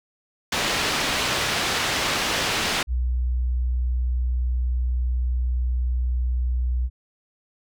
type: low-pass noise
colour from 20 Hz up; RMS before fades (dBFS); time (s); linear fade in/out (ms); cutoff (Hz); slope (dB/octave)
white; -24; 0.52-2.83; 5; 3900; 12
type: tone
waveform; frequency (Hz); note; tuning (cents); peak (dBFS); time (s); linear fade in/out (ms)
sine; 61.74; B1; 0; -20; 2.87-6.9; 50
effects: none